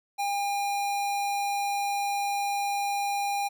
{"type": "tone", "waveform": "square", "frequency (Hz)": 806, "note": "G5", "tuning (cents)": 48, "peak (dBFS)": -27, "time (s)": [0.18, 3.49], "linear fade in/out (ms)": 20, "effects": []}